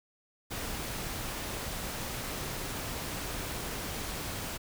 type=noise; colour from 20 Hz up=pink; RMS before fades=-37 dBFS; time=0.5-4.58 s; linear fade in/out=20 ms; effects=none